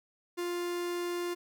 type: tone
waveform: 45% pulse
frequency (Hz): 350.4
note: F4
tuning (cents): +6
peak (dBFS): -32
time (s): 0.37-1.35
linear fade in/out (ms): 20
effects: none